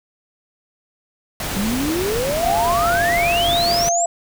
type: noise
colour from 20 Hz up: pink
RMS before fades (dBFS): -25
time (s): 1.4-3.89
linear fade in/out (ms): 2
type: exponential sweep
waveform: sine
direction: up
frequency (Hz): 188.1 to 7902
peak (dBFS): -19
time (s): 1.56-4.06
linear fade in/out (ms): 10
type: tone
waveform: sine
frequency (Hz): 690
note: F5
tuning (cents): -21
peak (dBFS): -17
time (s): 2.43-4.06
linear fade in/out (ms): 2
effects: none